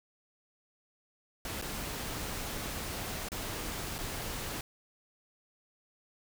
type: noise with dropouts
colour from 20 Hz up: pink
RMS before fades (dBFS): -38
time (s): 1.45-4.61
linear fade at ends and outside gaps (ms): 2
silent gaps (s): 1.615-1.622 / 3.287-3.318 / 3.983-3.987
effects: none